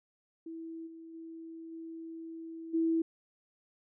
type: tone with level steps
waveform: sine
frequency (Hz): 327.3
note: E4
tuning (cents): -12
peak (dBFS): -40 / -46 / -43 / -41 / -26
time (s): 0.46-3.02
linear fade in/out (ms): 5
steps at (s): 0.86 / 1.13 / 1.71 / 2.73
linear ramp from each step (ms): 20
effects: none